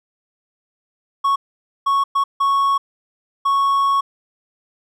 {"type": "tone bursts at uneven times", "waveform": "triangle", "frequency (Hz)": 1107, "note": "C#6", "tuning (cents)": -3, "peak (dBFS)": -12, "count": 5, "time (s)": [[1.24, 1.36], [1.86, 2.04], [2.15, 2.24], [2.4, 2.78], [3.45, 4.01]], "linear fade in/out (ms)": 10, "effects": []}